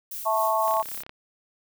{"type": "noise with tremolo", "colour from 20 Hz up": "violet", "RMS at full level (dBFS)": -34, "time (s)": [0.11, 1.03], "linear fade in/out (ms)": 5, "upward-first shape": "sine", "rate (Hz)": 3.9, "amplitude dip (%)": 50}
{"type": "harmonic tone", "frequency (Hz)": 220, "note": "A3", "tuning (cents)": 0, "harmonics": [3, 4, 5], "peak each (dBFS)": [-25, -25, -25], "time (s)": [0.25, 0.83], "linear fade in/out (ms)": 20}
{"type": "click train", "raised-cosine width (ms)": 0.3, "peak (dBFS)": -25, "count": 15, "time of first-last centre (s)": [0.68, 1.094], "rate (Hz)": 33.8}
{"effects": []}